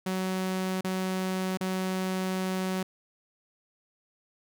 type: tone with dropouts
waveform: sawtooth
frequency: 187.1 Hz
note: F#3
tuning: 20 cents sharp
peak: -24 dBFS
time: 0.06-2.83 s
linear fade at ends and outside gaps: 5 ms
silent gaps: 0.81-0.844 / 1.573-1.608 s
effects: none